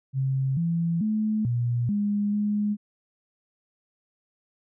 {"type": "tone with pitch steps", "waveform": "sine", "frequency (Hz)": [133.7, 168.1, 215.4, 120, 205.2, 207.9], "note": ["C3", "E3", "A3", "B2", "G#3", "G#3"], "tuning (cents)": [38, 34, -37, -49, -21, 2], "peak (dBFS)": -22, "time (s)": [0.13, 2.77], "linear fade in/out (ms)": 50, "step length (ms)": 440, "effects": []}